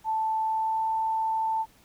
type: tone with pitch glide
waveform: sine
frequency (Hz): 880 to 887.1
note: A5 to A5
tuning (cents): 0 to +14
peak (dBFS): -24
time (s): 0.04-1.66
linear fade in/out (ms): 50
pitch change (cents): +14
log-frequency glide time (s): 0.43-0.86
effects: pink hiss -59 dBFS RMS until 1.84 s